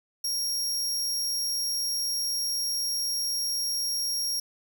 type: tone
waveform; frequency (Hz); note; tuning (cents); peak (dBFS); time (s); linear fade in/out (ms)
sawtooth; 5588; F8; 0; -24; 0.24-4.4; 5
effects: none